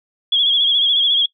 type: tone with vibrato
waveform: sine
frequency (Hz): 3322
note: G#7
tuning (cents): 0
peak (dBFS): -12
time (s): 0.32-1.26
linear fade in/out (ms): 5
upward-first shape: sine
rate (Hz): 14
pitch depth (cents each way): 59
effects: noise-tail reverb RT60 0.1 s tail -22 dB re dry